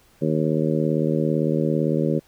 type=harmonic tone; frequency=77.78 Hz; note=D#2; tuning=in tune; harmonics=2 / 3 / 4 / 5 / 6 / 7; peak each=-23 / -25 / -26 / -27 / -28 / -28 dBFS; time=0.21-2.2 s; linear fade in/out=20 ms; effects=pink hiss -57 dBFS RMS until 2.27 s